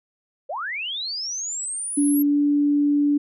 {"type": "linear sweep", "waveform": "sine", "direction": "up", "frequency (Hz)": [493.9, 11740], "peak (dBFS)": -26, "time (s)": [0.49, 2.23], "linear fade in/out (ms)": 10}
{"type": "tone with pitch glide", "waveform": "sine", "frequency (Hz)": [286.5, 290], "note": ["D4", "D4"], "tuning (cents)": [-43, -22], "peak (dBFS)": -16, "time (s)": [1.97, 3.18], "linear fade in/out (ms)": 10, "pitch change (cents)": 21, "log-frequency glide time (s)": [2.11, 2.38]}
{"effects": []}